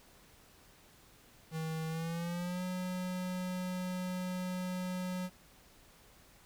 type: tone with pitch glide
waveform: square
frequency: 160 to 182.73 Hz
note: D#3 to F#3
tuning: +49 to -21 cents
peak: -36 dBFS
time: 1.51-5.3 s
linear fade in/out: 50 ms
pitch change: +230 cents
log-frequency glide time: 1.88-2.63 s
effects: pink hiss -61 dBFS RMS until 6.45 s